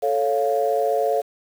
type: chord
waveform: sine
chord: A augmented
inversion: none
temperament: equal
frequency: 440 / 554.4 / 698.5 Hz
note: A4 / C#5 / E#5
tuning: 0 / 0 / 0 cents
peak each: -22 dBFS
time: 0.02-1.22 s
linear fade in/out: 20 ms
effects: tanh soft clip ceiling -8 dBFS + 7-bit